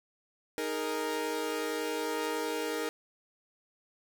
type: chord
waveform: sawtooth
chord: D# suspended fourth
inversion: none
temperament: equal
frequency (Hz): 311.1 / 415.3 / 466.2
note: D#4 / G#4 / A#4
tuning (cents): 0 / 0 / 0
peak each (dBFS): -33 / -34 / -30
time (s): 0.58-2.89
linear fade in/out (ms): 0
effects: none